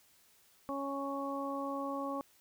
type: harmonic tone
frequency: 277.2 Hz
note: C#4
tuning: in tune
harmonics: 1 / 2 / 3 / 4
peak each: -39 / -40 / -44 / -40 dBFS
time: 0.69-2.21 s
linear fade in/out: 0 ms
effects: white hiss -66 dBFS RMS until 2.4 s